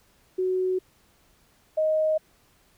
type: tone pair in turn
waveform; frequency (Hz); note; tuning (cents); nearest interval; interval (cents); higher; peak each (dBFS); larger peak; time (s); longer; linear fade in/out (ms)
sine; 370.9 / 624.9; F#4 / D#5; +4 / +7; major sixth; 903; second; -22 / -20; second; 0.38-0.79 / 1.77-2.18; neither; 10
effects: pink hiss -62 dBFS RMS until 2.77 s